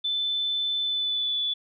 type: tone with pitch glide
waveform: sine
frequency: 3520 to 3458 Hz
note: A7 to A7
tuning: 0 to -31 cents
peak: -24 dBFS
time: 0.04-1.54 s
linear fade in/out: 10 ms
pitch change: -31 cents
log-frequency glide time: 0.81-1.4 s
effects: none